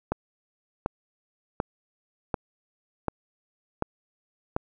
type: click train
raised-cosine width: 1 ms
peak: -11 dBFS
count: 7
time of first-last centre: 0.12-4.564 s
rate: 1.35 Hz
effects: none